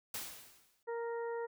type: noise with exponential decay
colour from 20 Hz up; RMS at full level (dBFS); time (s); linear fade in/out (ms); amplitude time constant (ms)
white; -39; 0.14-0.83; 2; 150
type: harmonic tone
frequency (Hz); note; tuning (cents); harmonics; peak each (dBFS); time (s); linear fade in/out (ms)
466.2; A#4; 0; 1 / 2 / 3 / 4; -37 / -44 / -52 / -52; 0.87-1.47; 20
effects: none